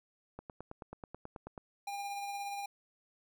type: click train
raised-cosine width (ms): 1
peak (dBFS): -30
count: 12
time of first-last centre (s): 0.39-1.578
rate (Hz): 9.26
type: tone with tremolo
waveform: square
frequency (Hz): 804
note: G5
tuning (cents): +44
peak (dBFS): -37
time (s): 1.87-2.66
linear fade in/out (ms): 5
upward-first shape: triangle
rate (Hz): 17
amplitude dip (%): 35
effects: none